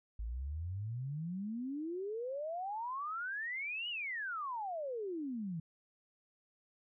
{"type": "exponential two-way sweep", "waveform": "sine", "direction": "up then down", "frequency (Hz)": [52, 2975, 155.7], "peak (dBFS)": -37, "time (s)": [0.19, 5.6], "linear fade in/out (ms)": 5, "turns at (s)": 3.89, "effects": []}